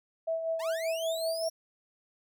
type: tone with tremolo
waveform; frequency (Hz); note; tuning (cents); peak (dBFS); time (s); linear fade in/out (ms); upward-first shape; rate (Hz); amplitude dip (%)
sine; 653; E5; -17; -27; 0.27-1.49; 10; sine; 5.2; 50
type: linear sweep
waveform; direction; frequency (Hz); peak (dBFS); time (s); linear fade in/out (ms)
sawtooth; up; 829 to 5670; -35; 0.59-1.5; 10
effects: none